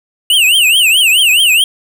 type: tone with vibrato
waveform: square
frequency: 2824 Hz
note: F7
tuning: 19 cents sharp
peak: -7 dBFS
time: 0.3-1.64 s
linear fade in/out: 2 ms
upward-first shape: triangle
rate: 4.7 Hz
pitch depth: 250 cents each way
effects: none